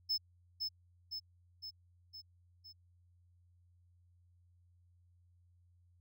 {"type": "tone with echo", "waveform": "triangle", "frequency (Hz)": 5230, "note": "E8", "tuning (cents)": -15, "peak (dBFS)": -30, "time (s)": [0.09, 0.18], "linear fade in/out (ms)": 20, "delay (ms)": 510, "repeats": 5, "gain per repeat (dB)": -4, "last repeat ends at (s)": 2.73, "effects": ["added 88 Hz sine -65 dBFS peak until 6 s"]}